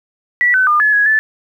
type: tone with pitch steps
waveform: sine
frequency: 1952 / 1516 / 1208 / 1711 / 1668 / 1747 Hz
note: B6 / F#6 / D6 / A6 / G#6 / A6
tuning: -21 / +42 / +48 / -49 / +7 / -13 cents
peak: -9 dBFS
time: 0.41-1.19 s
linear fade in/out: 0 ms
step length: 130 ms
effects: 8-bit